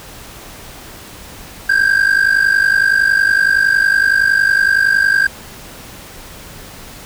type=ring-modulated tone; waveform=triangle; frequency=1592 Hz; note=G6; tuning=26 cents sharp; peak=-5 dBFS; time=1.69-5.27 s; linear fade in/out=5 ms; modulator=25.4 Hz; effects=pink hiss -35 dBFS RMS until 7.05 s